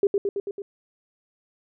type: tone with echo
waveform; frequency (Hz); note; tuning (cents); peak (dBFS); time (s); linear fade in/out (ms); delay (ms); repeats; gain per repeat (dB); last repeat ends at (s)
sine; 400; G4; +35; -15; 0.03-0.07; 2; 110; 5; -3; 0.62
effects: none